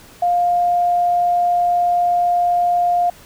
sine tone, 704 Hz, F5, 14 cents sharp, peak -13 dBFS, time 0.22-3.1 s, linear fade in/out 5 ms, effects pink hiss -44 dBFS RMS until 3.25 s

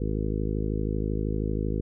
harmonic tone, 52.8 Hz, G#1, 29 cents sharp, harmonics 1 / 2 / 3 / 4 / 5 / 6 / 7 / 8 / 9, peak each -29 / -32 / -34 / -35 / -36 / -37 / -37 / -38 / -39 dBFS, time 0-1.81 s, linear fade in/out 5 ms, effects none

